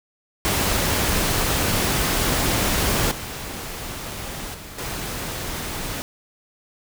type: noise with level steps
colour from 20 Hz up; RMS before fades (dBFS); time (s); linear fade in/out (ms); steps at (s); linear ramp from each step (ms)
pink; -21 / -32 / -38 / -29; 0.45-6.02; 0; 3.11 / 4.54 / 4.78; 5
effects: none